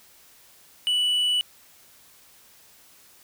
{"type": "tone with hard clipping", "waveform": "sine", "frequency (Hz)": 2960, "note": "F#7", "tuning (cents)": 0, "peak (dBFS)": -21, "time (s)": [0.87, 1.41], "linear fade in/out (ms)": 0, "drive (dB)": 3, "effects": ["white hiss -54 dBFS RMS until 3.23 s"]}